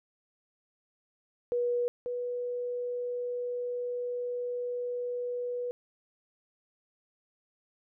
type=tone pair in turn; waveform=sine; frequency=484.1 / 489.2 Hz; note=B4 / B4; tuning=-35 / -16 cents; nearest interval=unison; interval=19 cents; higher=second; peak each=-26 / -31 dBFS; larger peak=first; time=1.52-1.88 / 2.06-5.71 s; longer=second; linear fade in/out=0 ms; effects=none